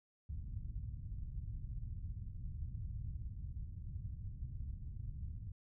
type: low-pass noise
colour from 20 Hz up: white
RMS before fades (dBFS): -44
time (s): 0.29-5.52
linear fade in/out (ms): 5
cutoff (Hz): 110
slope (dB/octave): 24
effects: none